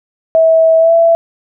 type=tone with pitch glide; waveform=sine; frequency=649 to 667.2 Hz; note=E5 to E5; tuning=-27 to +21 cents; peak=-5 dBFS; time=0.35-1.15 s; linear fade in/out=0 ms; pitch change=+48 cents; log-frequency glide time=0.78-0.93 s; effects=none